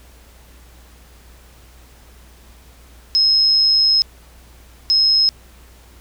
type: tone bursts at uneven times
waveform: sine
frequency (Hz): 5150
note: E8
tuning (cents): -41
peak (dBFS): -11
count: 2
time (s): 3.15-4.02 / 4.9-5.29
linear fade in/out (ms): 0
effects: added 60 Hz sine -44 dBFS peak until 6 s + pink hiss -49 dBFS RMS until 6 s